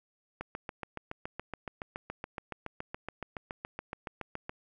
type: click train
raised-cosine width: 0.5 ms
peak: -22 dBFS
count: 30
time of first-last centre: 0.41-4.495 s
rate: 7.1 Hz
effects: none